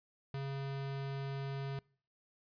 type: tone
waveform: square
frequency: 137.4 Hz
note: C#3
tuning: 15 cents flat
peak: -38 dBFS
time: 0.34-1.79 s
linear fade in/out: 2 ms
effects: noise-tail reverb RT60 0.5 s tail -25 dB re dry + resampled to 11025 Hz